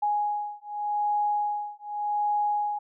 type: beating tone pair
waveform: sine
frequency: 830.6 / 831.45 Hz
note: G#5 / G#5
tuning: 0 / +2 cents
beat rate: 0.85 Hz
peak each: -28 dBFS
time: 0.02-2.79 s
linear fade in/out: 10 ms
effects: none